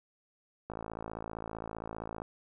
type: click train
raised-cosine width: 1 ms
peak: -25 dBFS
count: 85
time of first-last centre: 0.7-2.219 s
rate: 55.3 Hz
effects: none